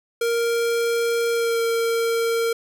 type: tone with pitch glide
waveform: square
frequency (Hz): 466.2 to 460.3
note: A#4 to A#4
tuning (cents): 0 to -22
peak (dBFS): -20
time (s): 0.21-2.53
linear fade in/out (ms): 5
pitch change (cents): -22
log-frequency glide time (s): 1.32-1.62
effects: none